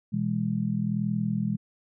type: chord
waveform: sine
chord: E major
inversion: second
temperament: just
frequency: 123.61 / 164.81 / 206 Hz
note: B2 / E3 / G#3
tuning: +2 / 0 / -14 cents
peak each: -31 / -30 / -27 dBFS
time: 0.12-1.57 s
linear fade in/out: 20 ms
effects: none